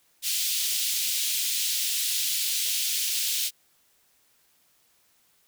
pink high-pass noise, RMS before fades -27 dBFS, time 0.22-3.51 s, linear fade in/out 50 ms, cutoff 3000 Hz, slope 24 dB/octave, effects white hiss -65 dBFS RMS until 5.47 s

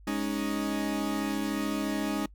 40% pulse chord, Ab suspended fourth, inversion none, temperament equal, 207.7 / 277.2 / 311.1 Hz, Ab3 / Db4 / Eb4, 0 / 0 / 0 cents, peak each -32 dBFS, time 0.07-2.26 s, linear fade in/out 5 ms, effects noise-tail reverb RT60 0.1 s tail -24 dB re dry + added 50 Hz sine -49 dBFS peak until 2.34 s

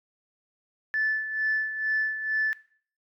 sine tone with tremolo, 1747 Hz, A6, 13 cents flat, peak -21 dBFS, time 0.94-2.53 s, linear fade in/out 0 ms, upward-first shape sine, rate 2.2 Hz, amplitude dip 65%, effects noise-tail reverb RT60 0.5 s tail -18 dB re dry + tanh soft clip ceiling -18 dBFS

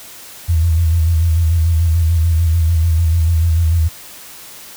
sine tone with vibrato, 82.41 Hz, E2, in tune, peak -10 dBFS, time 0.48-3.89 s, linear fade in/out 20 ms, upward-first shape square, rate 6.8 Hz, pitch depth 53 cents each way, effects white hiss -36 dBFS RMS until 4.76 s

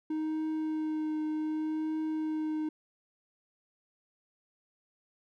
triangle tone with vibrato, 311.1 Hz, D#4, in tune, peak -28 dBFS, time 0.1-2.69 s, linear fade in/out 5 ms, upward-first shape triangle, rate 0.66 Hz, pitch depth 16 cents each way, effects none

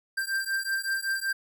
square beating tone pair, 1576 / 1581.3 Hz, G6 / G6, +9 / +15 cents, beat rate 5.3 Hz, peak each -31 dBFS, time 0.17-1.33 s, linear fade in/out 10 ms, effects none

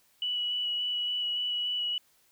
sine tone with vibrato, 2942 Hz, F#7, 11 cents flat, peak -28 dBFS, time 0.22-1.98 s, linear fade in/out 2 ms, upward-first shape square, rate 3.5 Hz, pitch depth 10 cents each way, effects white hiss -66 dBFS RMS until 2.31 s

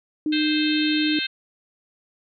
sine tone, 305.4 Hz, D#4, 32 cents flat, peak -20 dBFS, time 0.26-1.19 s, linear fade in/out 2 ms
harmonic tone, 523.3 Hz, C5, in tune, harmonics 3 / 4 / 5 / 6 / 7 / 8, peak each -31 / -35 / -29 / -31 / -29 / -31 dBFS, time 0.32-1.27 s, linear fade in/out 10 ms
effects none

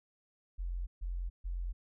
sine tone bursts, 44 Hz, F1, 14 cents sharp, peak -34 dBFS, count 3, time 0.58-1.73 s, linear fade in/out 20 ms, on 290 ms, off 140 ms, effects none

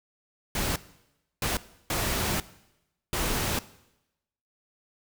pink noise bursts at uneven times, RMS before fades -28 dBFS, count 4, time 0.55-0.76 / 1.42-1.57 / 1.9-2.4 / 3.13-3.59 s, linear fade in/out 2 ms, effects noise-tail reverb RT60 0.9 s tail -18 dB re dry

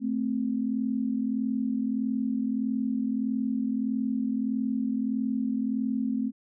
sine tone pair together, 220 / 261.6 Hz, A3 / C4, 0 / 0 cents, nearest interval minor third, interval 300 cents, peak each -28 dBFS, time 0-6.32 s, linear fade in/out 50 ms, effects none

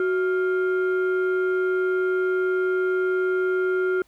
sine tone pair together, 370.8 / 1400 Hz, F#4 / F6, +4 / +4 cents, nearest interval octave + major seventh, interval 2300 cents, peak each -19 / -26 dBFS, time 0-4.02 s, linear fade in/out 2 ms, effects tanh soft clip ceiling -16 dBFS + pink hiss -61 dBFS RMS until 4.07 s

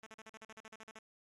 5% pulse tone bursts, 220 Hz, A3, in tune, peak -39 dBFS, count 13, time 0.03-0.988 s, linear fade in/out 2 ms, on 34 ms, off 43 ms, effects low-pass 9000 Hz 12 dB/octave + AAC 32 kbps

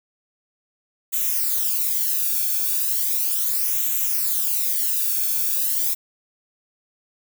violet noise with flanger, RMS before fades -22 dBFS, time 1.12-5.95 s, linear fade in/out 20 ms, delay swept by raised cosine 0.2 to 1.02 ms, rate 0.36 Hz, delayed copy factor -0.75, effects none

